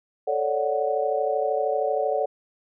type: chord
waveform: sine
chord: D major seventh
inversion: second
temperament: equal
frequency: 440 / 554.4 / 587.3 / 740 Hz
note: A4 / C#5 / D5 / F#5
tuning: 0 / 0 / 0 / 0 cents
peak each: -27 dBFS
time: 0.27-2.26 s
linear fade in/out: 10 ms
effects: none